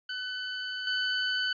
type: tone with level steps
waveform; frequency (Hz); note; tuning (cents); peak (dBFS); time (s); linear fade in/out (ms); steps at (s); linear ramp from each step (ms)
20% pulse; 1504; F#6; +28; -28 / -22; 0.09-1.53; 5; 0.87; 2
effects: resampled to 11025 Hz